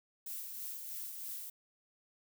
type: noise with tremolo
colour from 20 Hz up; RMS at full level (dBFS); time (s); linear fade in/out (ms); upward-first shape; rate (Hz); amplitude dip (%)
violet; -42; 0.26-1.5; 5; sine; 3.1; 35
effects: none